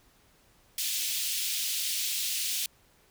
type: high-pass noise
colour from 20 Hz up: pink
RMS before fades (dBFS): -31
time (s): 0.78-2.66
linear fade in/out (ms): 2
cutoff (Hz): 2900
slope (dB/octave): 24
effects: pink hiss -63 dBFS RMS until 3.1 s